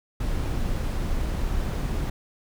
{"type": "noise", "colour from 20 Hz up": "brown", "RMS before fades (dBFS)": -26, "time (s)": [0.2, 2.1], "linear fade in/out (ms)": 5, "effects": []}